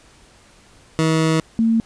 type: tone pair in turn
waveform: 20% pulse / sine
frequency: 160 / 226.3 Hz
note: D#3 / A3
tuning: +49 / +49 cents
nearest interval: tritone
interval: 600 cents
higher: second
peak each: -10 / -13 dBFS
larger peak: first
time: 0.99-1.4 / 1.59-1.8 s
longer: first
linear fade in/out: 0 ms
effects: pink hiss -50 dBFS RMS until 1.85 s + resampled to 22050 Hz